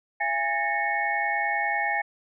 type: tone cluster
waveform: sine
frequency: 677 / 817 / 1736 / 1826 / 2200 Hz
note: E5 / G#5 / A6 / A#6 / C#7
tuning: +46 / -29 / -24 / -36 / -14 cents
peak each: -34 / -27 / -36 / -28 / -30 dBFS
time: 0.2-2.02 s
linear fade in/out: 10 ms
effects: none